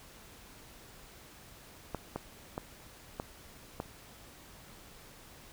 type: clicks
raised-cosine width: 1 ms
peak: -21 dBFS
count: 5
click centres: 1.947 / 2.16 / 2.579 / 3.199 / 3.801 s
effects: pink hiss -54 dBFS RMS until 5.52 s